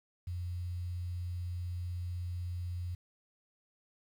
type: tone with quantisation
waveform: sine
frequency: 88.4 Hz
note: F2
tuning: 22 cents sharp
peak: -35 dBFS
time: 0.27-2.95 s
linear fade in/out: 5 ms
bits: 10
effects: none